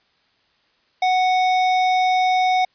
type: tone with hard clipping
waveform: sine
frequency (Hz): 740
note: F#5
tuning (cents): 0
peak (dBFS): -17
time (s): 1.02-2.65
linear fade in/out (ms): 5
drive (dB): 16
effects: white hiss -62 dBFS RMS until 2.74 s + resampled to 11025 Hz